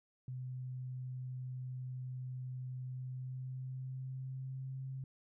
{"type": "tone with pitch glide", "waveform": "sine", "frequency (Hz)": [127.7, 132.59], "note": ["C3", "C3"], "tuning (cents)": [-42, 23], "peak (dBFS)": -40, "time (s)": [0.28, 5.04], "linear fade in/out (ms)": 2, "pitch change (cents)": 65, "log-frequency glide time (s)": [2.82, 4.84], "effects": []}